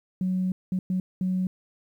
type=tone bursts at uneven times; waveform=sine; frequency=185 Hz; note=F#3; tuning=in tune; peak=-22 dBFS; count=4; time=0.21-0.52 / 0.72-0.79 / 0.9-1 / 1.21-1.47 s; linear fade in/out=2 ms; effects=tanh soft clip ceiling -18 dBFS + 10-bit